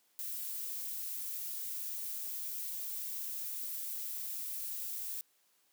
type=noise; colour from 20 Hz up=violet; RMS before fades=-40 dBFS; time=0.19-5.21 s; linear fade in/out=0 ms; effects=white hiss -72 dBFS RMS until 5.72 s + high-pass 200 Hz 12 dB/octave